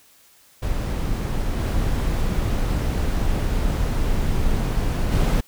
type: noise with level steps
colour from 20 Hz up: brown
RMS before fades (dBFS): -23 / -21 / -17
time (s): 0.62-5.41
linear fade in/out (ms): 10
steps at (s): 1.58 / 5.11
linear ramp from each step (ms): 20
effects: white hiss -54 dBFS RMS until 5.47 s